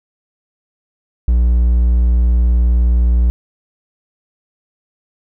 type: tone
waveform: triangle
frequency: 59.6 Hz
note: A#1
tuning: 39 cents sharp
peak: -7 dBFS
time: 1.28-3.3 s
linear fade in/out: 0 ms
effects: none